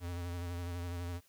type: tone with vibrato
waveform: square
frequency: 87.31 Hz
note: F2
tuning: in tune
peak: -38 dBFS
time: 0-1.21 s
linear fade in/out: 50 ms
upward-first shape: sine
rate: 12 Hz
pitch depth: 35 cents each way
effects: white hiss -68 dBFS RMS until 1.28 s